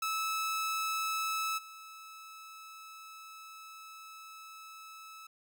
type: tone with level steps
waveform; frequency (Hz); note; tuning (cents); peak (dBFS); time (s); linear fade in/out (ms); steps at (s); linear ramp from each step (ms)
sawtooth; 1304; E6; -19; -28 / -44; 0.02-5.27; 5; 1.57; 20
effects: none